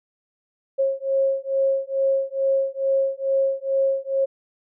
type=beating tone pair; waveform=sine; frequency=540 / 542.3 Hz; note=C#5 / C#5; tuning=-45 / -38 cents; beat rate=2.3 Hz; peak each=-22 dBFS; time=0.78-4.26 s; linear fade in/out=20 ms; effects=none